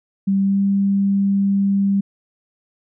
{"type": "tone with pitch glide", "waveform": "sine", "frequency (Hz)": [195.4, 197.78], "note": ["G3", "G3"], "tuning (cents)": [-5, 16], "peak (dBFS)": -14, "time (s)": [0.27, 2.01], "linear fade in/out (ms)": 10, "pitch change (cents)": 21, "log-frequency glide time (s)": [0.41, 0.6], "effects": []}